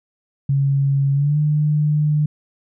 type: tone with pitch glide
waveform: sine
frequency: 138.59 to 150.26 Hz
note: C#3 to D3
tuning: 0 to +40 cents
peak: -14 dBFS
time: 0.49-2.26 s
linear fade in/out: 5 ms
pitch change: +140 cents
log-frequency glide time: 1.13-1.38 s
effects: none